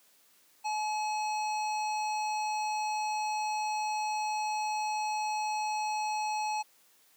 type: harmonic tone with a mistuned harmonic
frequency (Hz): 854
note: G#5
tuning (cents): +48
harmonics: 1 / 3 / 5 / 7 / 9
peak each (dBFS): -30 / -40 / -44 / -47 / -49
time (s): 0.64-6.63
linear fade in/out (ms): 20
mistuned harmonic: 7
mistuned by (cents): -53
effects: white hiss -64 dBFS RMS until 7.16 s + high-pass 200 Hz 12 dB/octave